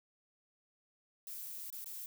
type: noise with dropouts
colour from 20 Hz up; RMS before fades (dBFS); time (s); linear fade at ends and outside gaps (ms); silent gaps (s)
violet; -45; 1.27-2.06; 1; 1.702-1.726 / 1.843-1.859
effects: none